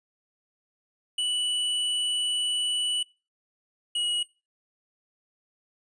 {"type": "tone pair in turn", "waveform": "square", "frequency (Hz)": [2960, 2909], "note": ["F#7", "F#7"], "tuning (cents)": [0, -30], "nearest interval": "unison", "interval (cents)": 30, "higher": "first", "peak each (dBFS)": [-25, -26], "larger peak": "first", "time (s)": [[1.18, 3.03], [3.95, 4.23]], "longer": "first", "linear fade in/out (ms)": 5, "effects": ["noise-tail reverb RT60 0.3 s tail -22 dB re dry", "resampled to 22050 Hz"]}